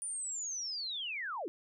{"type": "linear sweep", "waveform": "sine", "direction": "down", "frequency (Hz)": [9440, 279.5], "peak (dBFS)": -36, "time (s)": [0.02, 1.48], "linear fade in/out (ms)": 0, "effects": []}